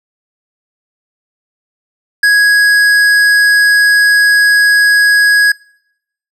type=tone with tanh clipping; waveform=sine; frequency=1661.2 Hz; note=G#6; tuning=in tune; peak=-7 dBFS; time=2.23-5.52 s; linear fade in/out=5 ms; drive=13 dB; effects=noise-tail reverb RT60 0.8 s tail -26 dB re dry